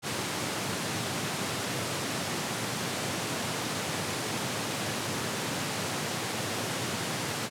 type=high-pass noise; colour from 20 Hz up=pink; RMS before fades=-32 dBFS; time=0.02-7.5 s; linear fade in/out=50 ms; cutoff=100 Hz; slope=48 dB/octave; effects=low-pass 10000 Hz 12 dB/octave